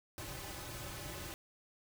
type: noise with comb filter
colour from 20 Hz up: pink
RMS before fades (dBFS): -45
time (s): 0.18-1.34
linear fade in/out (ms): 0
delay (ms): 4.3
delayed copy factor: -0.9
effects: none